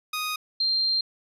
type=tone pair in turn; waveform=15% pulse / sine; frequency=1244.5 / 4175 Hz; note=D#6 / C8; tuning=0 / -5 cents; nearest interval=octave + major sixth; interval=2095 cents; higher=second; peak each=-21 dBFS; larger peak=neither; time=0.13-0.36 / 0.6-1.01 s; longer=second; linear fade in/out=5 ms; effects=resampled to 32000 Hz